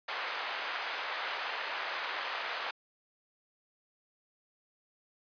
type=band-pass noise; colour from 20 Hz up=pink; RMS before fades=-37 dBFS; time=0.08-2.71 s; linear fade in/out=5 ms; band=850 to 3000 Hz; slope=12 dB/octave; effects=high-pass 400 Hz 12 dB/octave + resampled to 11025 Hz